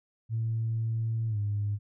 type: tone with pitch glide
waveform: sine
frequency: 113 to 103.02 Hz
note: A2 to G#2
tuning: +47 to -13 cents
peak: -26 dBFS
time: 0.29-1.79 s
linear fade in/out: 50 ms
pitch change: -160 cents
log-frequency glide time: 1.28-1.38 s
effects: tanh soft clip ceiling -22 dBFS